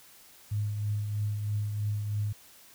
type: tone with tremolo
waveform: sine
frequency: 104.5 Hz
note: G#2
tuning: 11 cents sharp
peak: -26 dBFS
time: 0.51-2.33 s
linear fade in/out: 10 ms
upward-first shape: triangle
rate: 3.1 Hz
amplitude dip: 45%
effects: white hiss -55 dBFS RMS until 2.74 s